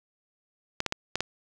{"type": "clicks", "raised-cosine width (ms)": 0.2, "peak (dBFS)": -10, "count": 5, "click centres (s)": [0.804, 0.863, 0.924, 1.156, 1.206], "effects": []}